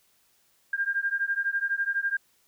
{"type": "beating tone pair", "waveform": "sine", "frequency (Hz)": [1598, 1610], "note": ["G6", "G6"], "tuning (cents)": [33, 46], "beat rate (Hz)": 12, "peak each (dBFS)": [-28, -28], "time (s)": [0.73, 2.17], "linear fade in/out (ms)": 5, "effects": ["white hiss -66 dBFS RMS until 2.47 s"]}